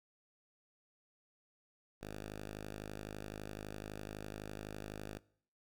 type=tone; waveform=5% pulse; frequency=51.91 Hz; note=G#1; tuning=in tune; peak=-33 dBFS; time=2.01-5.19 s; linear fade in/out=10 ms; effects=noise-tail reverb RT60 0.6 s tail -22 dB re dry